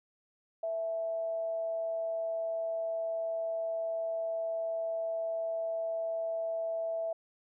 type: tone with amplitude modulation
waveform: sine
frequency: 659.3 Hz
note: E5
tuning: in tune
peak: -30 dBFS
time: 0.63-7.13 s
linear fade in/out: 5 ms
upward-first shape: sine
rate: 200 Hz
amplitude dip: 25%
effects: none